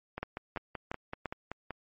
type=two click trains; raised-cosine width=0.5 ms; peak=-22 / -19 dBFS; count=9 / 4; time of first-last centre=0.18-1.707 / 0.23-1.257 s; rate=5.24 / 2.92 Hz; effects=MP3 32 kbps